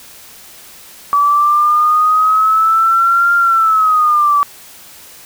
sine exponential two-way sweep, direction up then down, 1145 to 1396.9 to 1145 Hz, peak -8 dBFS, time 1.13-4.43 s, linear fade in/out 0 ms, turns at 3.35 s, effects white hiss -38 dBFS RMS until 5.25 s

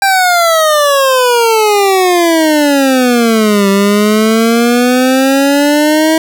25% pulse exponential two-way sweep, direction down then up, 794 to 195.7 to 321.9 Hz, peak -3 dBFS, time 0.02-6.18 s, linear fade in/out 2 ms, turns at 3.69 s, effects none

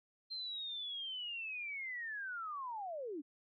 sine linear sweep, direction down, 4172 to 266.2 Hz, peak -40 dBFS, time 0.3-3.22 s, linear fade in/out 20 ms, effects none

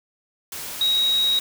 sine tone in noise, 3808 Hz, A#7, 36 cents sharp, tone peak -17 dBFS, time 0.81-1.39 s, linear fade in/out 2 ms, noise white, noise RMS -33 dBFS, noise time 0.52-1.4 s, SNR +13 dB, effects none

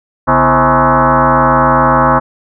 sine tone with frequency modulation, 138.59 Hz, C#3, in tune, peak -6 dBFS, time 0.27-2.2 s, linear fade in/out 20 ms, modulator 195 Hz, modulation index 6.5, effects none

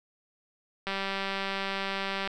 click train, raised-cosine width 0.3 ms, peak -16 dBFS, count 275, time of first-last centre 0.87-2.275 s, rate 195 Hz, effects none

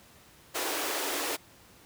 pink high-pass noise, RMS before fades -32 dBFS, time 0.54-1.37 s, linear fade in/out 20 ms, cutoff 280 Hz, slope 96 dB/octave, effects pink hiss -56 dBFS RMS until 1.85 s + high-pass 60 Hz 12 dB/octave

